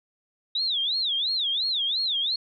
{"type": "tone with vibrato", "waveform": "sine", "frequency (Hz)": 3697, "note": "A#7", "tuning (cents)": -15, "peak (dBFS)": -23, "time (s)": [0.55, 2.36], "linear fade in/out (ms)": 5, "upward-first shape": "sine", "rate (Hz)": 2.9, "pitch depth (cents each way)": 260, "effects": []}